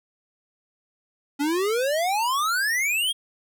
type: exponential sweep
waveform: square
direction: up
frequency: 277.2 to 3322 Hz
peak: -22 dBFS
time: 1.39-3.13 s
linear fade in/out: 20 ms
effects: none